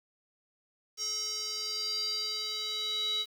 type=tone with band-pass filter sweep; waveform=square; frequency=430 Hz; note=A4; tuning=40 cents flat; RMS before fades=-34 dBFS; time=0.97-3.26 s; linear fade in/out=50 ms; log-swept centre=5700 to 3800 Hz; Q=9.2; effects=9-bit